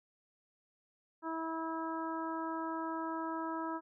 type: harmonic tone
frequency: 324.7 Hz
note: E4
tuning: 26 cents flat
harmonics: 1 / 2 / 3 / 4 / 5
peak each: -39 / -45 / -40 / -43 / -50 dBFS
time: 1.22-3.81 s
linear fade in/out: 50 ms
effects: none